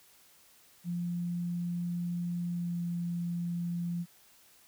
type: tone with pitch glide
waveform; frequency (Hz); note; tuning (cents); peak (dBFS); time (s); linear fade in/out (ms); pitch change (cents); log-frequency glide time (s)
sine; 174.1 to 172.7; F3 to F3; -5 to -19; -31; 0.84-4.06; 50; -14; 2.52-2.8
effects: white hiss -61 dBFS RMS until 4.67 s